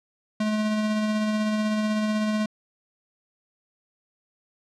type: tone with tremolo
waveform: square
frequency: 214 Hz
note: A3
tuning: 48 cents flat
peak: -22 dBFS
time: 0.4-2.46 s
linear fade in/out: 5 ms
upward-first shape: sine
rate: 16 Hz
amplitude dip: 25%
effects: low-pass 6000 Hz 12 dB/octave